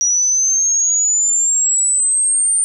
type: exponential sweep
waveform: sine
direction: up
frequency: 5780 to 9000 Hz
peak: -12 dBFS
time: 0.01-2.64 s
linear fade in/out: 0 ms
effects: none